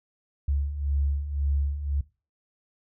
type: beating tone pair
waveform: sine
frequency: 69.3 / 71.2 Hz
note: C#2 / C#2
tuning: 0 / +47 cents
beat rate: 1.9 Hz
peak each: -31 / -25 dBFS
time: 0.48-2.01 s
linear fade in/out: 5 ms
effects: noise-tail reverb RT60 0.3 s tail -19 dB re dry